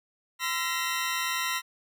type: tone cluster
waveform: 20% pulse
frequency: 1023 / 1350 / 1888 Hz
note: C6 / E6 / A#6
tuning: -39 / +41 / +22 cents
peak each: -27 dBFS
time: 0.39-1.62 s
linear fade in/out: 50 ms
effects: none